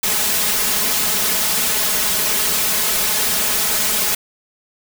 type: noise with comb filter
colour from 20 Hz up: white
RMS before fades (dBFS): -18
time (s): 0.03-4.15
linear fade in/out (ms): 5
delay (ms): 4.7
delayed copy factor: +0.8
effects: none